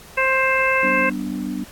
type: harmonic tone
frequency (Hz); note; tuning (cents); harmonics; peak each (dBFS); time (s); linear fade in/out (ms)
527; C5; +12; 1 / 2 / 3 / 4 / 5; -22 / -22 / -22 / -22 / -22; 0.17-1.1; 10
type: chord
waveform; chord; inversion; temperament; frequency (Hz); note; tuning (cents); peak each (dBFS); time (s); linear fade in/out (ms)
sine; G major; none; equal with one note detuned; 191.96 / 246.9 / 293.7; G3 / B3 / D4; -36 / 0 / 0; -28 / -27 / -28; 0.83-1.64; 5
effects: pink hiss -43 dBFS RMS until 1.71 s + AAC 64 kbps